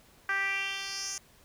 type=tone with band-pass filter sweep; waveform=10% pulse; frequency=392 Hz; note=G4; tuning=in tune; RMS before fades=-33 dBFS; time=0.29-1.18 s; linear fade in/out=2 ms; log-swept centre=1600 to 7000 Hz; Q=3.4; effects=pink hiss -60 dBFS RMS until 1.44 s